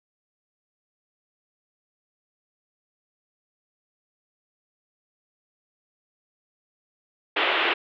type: band-pass noise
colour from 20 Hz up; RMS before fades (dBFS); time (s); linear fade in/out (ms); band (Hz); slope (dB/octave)
white; -23; 7.36-7.74; 10; 310 to 3300; 48
effects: none